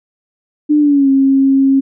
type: tone with pitch glide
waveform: sine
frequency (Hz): 298.6 to 270.7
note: D4 to C#4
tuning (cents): +29 to -41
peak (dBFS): -7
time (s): 0.69-1.81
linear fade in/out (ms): 20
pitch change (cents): -170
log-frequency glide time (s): 0.79-1.09
effects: none